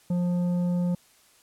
sine tone with tanh clipping, 176.7 Hz, F3, 21 cents sharp, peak -24 dBFS, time 0.1-0.95 s, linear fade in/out 5 ms, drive 8 dB, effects white hiss -59 dBFS RMS until 1.42 s + low-pass 12000 Hz 12 dB/octave

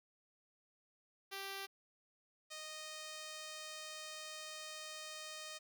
5% pulse tone pair in turn, 391.6 / 620.2 Hz, G4 / D#5, -2 / -6 cents, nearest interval minor sixth, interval 796 cents, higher second, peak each -32 / -35 dBFS, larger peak first, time 1.31-1.67 / 2.5-5.59 s, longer second, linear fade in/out 20 ms, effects none

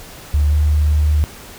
sine tone with pitch glide, 73.5 to 75.09 Hz, D2 to D2, +2 to +39 cents, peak -11 dBFS, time 0.34-1.24 s, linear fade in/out 0 ms, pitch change +37 cents, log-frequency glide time 0.48-0.54 s, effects pink hiss -37 dBFS RMS until 1.58 s

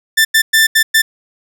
sawtooth tone bursts at uneven times, 1775 Hz, A6, 15 cents sharp, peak -4 dBFS, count 5, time 0.17-0.25 / 0.34-0.42 / 0.53-0.67 / 0.75-0.83 / 0.94-1.02 s, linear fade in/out 10 ms, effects none

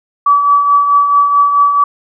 sine tone with tremolo, 1147 Hz, D6, 41 cents flat, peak -4 dBFS, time 0.26-1.84 s, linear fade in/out 5 ms, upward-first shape triangle, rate 4.6 Hz, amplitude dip 55%, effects none

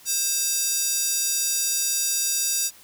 square tone with high-pass filter, 529 Hz, C5, 19 cents sharp, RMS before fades -24 dBFS, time 0.05-2.71 s, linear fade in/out 50 ms, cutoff 6300 Hz, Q 1.8, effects white hiss -50 dBFS RMS until 2.83 s

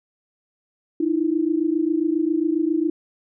sine tone pair together, 307.2 / 334.6 Hz, D#4 / E4, -22 / +26 cents, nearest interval minor second, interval 148 cents, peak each -21 dBFS, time 1-2.9 s, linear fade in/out 5 ms, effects none

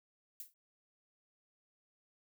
violet noise with exponential decay, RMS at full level -42 dBFS, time 0.4-0.54 s, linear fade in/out 1 ms, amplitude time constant 30 ms, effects none

